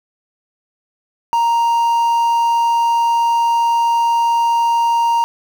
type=tone with quantisation; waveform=triangle; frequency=932.3 Hz; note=A#5; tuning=in tune; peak=-10 dBFS; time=1.33-5.24 s; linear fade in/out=0 ms; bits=6; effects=none